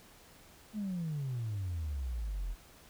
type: exponential sweep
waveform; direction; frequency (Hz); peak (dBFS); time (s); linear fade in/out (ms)
sine; down; 220 to 40.17; -32; 0.73-2.56; 50
effects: tanh soft clip ceiling -31 dBFS + pink hiss -58 dBFS RMS until 2.89 s